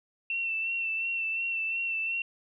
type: tone with vibrato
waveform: sine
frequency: 2693 Hz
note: E7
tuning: 36 cents sharp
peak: -28 dBFS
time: 0.3-2.22 s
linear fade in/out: 2 ms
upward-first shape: sine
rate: 2.8 Hz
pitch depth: 29 cents each way
effects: none